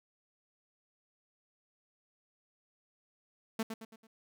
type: tone with echo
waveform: sawtooth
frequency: 223.1 Hz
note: A3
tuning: 24 cents sharp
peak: -27 dBFS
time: 3.59-3.63 s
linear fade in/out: 5 ms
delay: 110 ms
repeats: 4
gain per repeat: -7 dB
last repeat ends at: 4.07 s
effects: none